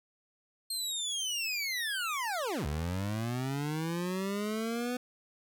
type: linear two-way sweep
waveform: 25% pulse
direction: down then up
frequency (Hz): 4236 to 70.2 to 250.5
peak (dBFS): -28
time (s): 0.7-4.97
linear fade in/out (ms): 5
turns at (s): 2.66
effects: none